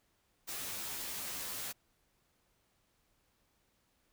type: noise with comb filter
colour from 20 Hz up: white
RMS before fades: -41 dBFS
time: 0.47-1.73 s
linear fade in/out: 20 ms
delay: 13 ms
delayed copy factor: -1
effects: pink hiss -75 dBFS RMS until 4.12 s